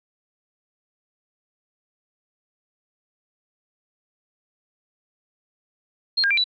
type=tone with pitch steps; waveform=sine; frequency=4228 / 1612 / 2359 / 3948 Hz; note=C8 / G6 / D7 / B7; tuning=+17 / +48 / +7 / -1 cents; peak=-17 dBFS; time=6.17-6.442 s; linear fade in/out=10 ms; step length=68 ms; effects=none